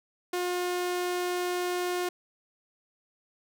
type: tone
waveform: sawtooth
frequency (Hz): 357.6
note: F4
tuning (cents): +41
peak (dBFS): -24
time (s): 0.33-2.09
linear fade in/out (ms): 5
effects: none